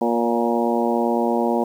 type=harmonic tone with a mistuned harmonic; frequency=118 Hz; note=A#2; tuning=22 cents sharp; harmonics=2 / 3 / 4 / 5 / 6 / 7 / 8; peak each=-22 / -24 / -25 / -26 / -27 / -27 / -28 dBFS; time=0.01-1.64 s; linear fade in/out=5 ms; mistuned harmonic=5; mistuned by=-28 cents; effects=8-bit